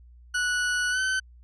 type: tone with pitch glide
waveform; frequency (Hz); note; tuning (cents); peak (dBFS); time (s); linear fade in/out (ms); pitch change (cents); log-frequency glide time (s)
40% pulse; 1473 to 1526.7; F#6 to G6; -8 to -46; -23; 0.34-1.2; 10; +62; 0.9-1
effects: added 60 Hz sine -48 dBFS peak until 1.43 s + resampled to 22050 Hz